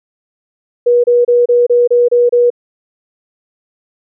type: tone bursts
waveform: sine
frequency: 483.1 Hz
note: B4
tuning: 38 cents flat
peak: -6 dBFS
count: 8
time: 0.86-2.503 s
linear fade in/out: 10 ms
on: 180 ms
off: 29 ms
effects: none